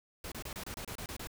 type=noise bursts; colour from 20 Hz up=pink; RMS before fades=-42 dBFS; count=10; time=0.24-1.272 s; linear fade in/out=2 ms; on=78 ms; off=28 ms; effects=none